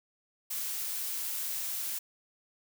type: noise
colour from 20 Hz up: blue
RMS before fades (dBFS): -35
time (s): 0.5-1.99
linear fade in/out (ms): 10
effects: none